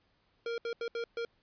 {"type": "tone bursts at uneven times", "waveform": "square", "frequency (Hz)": 466.2, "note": "A#4", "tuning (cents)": 0, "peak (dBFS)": -34, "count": 5, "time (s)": [[0.46, 0.58], [0.65, 0.73], [0.81, 0.88], [0.95, 1.04], [1.17, 1.25]], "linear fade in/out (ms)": 2, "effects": ["pink hiss -72 dBFS RMS until 1.42 s", "resampled to 11025 Hz"]}